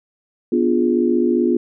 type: chord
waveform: sine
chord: B diminished seventh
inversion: none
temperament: equal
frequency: 246.9 / 293.7 / 349.2 / 415.3 Hz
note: B3 / D4 / F4 / Ab4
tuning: 0 / 0 / 0 / 0 cents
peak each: -18 / -23 / -17 / -23 dBFS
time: 0.52-1.57 s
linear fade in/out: 5 ms
effects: none